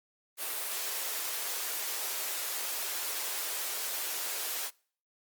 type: high-pass noise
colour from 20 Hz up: white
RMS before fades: -35 dBFS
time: 0.37-4.71 s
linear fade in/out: 50 ms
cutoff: 370 Hz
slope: 24 dB/octave
effects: noise-tail reverb RT60 0.5 s tail -25 dB re dry + Opus 32 kbps